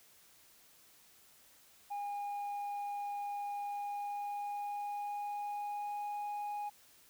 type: tone with pitch glide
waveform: sine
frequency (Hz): 815 to 826.4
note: G#5 to G#5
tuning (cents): -33 to -9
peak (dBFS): -34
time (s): 1.9-6.7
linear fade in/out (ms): 20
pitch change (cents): +24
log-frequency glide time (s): 3.55-6.29
effects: tanh soft clip ceiling -36 dBFS + white hiss -63 dBFS RMS until 7.09 s